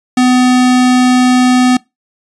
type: tone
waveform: square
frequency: 251.4 Hz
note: B3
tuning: 31 cents sharp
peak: -7 dBFS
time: 0.17-1.77 s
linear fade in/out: 5 ms
effects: noise-tail reverb RT60 0.2 s tail -23 dB re dry + resampled to 22050 Hz